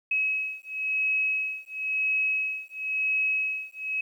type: beating tone pair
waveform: sine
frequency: 2560 / 2560.97 Hz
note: D#7 / D#7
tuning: +49 / +49 cents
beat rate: 0.97 Hz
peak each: -28 dBFS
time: 0.11-4.01 s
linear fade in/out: 5 ms
effects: 10-bit